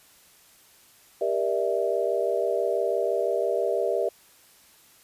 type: chord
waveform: sine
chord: E half-diminished seventh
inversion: first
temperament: just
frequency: 395.6 / 474.7 / 593.3 / 659.3 Hz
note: G4 / Bb4 / D5 / E5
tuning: +16 / +31 / +18 / 0 cents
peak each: -28 dBFS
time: 1.21-4.09 s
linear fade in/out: 5 ms
effects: white hiss -56 dBFS RMS until 5.03 s + resampled to 32000 Hz